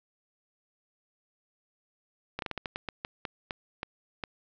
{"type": "slowing click train", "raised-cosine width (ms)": 0.3, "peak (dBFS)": -17, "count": 13, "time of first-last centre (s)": [2.39, 4.238], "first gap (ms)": 32, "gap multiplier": 1.26, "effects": ["low-pass 5000 Hz 12 dB/octave"]}